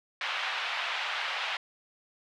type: band-pass noise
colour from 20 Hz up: white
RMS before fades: -33 dBFS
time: 0.21-1.57 s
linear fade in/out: 2 ms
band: 720 to 3300 Hz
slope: 24 dB/octave
effects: none